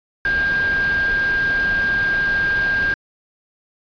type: tone in noise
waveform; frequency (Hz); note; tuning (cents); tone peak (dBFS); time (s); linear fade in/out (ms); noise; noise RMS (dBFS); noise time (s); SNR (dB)
sine; 1604; G6; +39; -16; 0.25-2.94; 2; pink; -29; 0.25-2.94; +10
effects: resampled to 11025 Hz